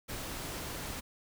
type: noise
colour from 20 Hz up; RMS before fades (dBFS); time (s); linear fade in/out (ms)
pink; -40; 0.08-1.01; 20
effects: none